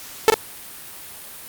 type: tone with echo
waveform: sawtooth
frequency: 441.1 Hz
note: A4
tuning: 4 cents sharp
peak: -5 dBFS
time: 0.28-0.3 s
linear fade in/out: 0 ms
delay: 41 ms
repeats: 1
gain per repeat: -4 dB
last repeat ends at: 0.341 s
effects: white hiss -38 dBFS RMS until 1.48 s + Opus 48 kbps